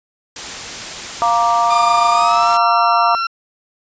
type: noise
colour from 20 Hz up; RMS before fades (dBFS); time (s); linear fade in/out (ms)
white; -27; 0.36-2.57; 2
type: chord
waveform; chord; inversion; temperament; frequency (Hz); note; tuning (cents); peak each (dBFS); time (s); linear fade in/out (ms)
sine; Bb major; second; equal with one note detuned; 698.5 / 936.1 / 1174.7; F5 / Bb5 / D6; 0 / +7 / 0; -16; 1.22-3.15; 0
type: tone with pitch glide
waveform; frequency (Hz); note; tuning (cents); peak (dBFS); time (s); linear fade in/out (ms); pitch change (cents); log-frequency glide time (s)
40% pulse; 1202 to 1357; D6 to E6; +40 to +50; -16; 1.7-3.27; 5; +210; 2.11-2.49
effects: resampled to 16000 Hz